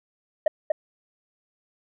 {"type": "tone with echo", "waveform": "sine", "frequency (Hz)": 617, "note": "D#5", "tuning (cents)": -15, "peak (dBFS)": -13, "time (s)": [0.46, 0.48], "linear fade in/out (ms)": 5, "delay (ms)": 240, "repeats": 1, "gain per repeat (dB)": -3, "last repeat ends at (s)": 0.72, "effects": ["tanh soft clip ceiling -15 dBFS"]}